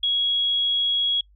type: tone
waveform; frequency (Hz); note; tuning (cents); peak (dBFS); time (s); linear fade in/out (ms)
sine; 3322; G#7; 0; -19; 0.03-1.21; 5
effects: noise-tail reverb RT60 0.1 s tail -26 dB re dry + added 50 Hz sine -52 dBFS peak until 1.35 s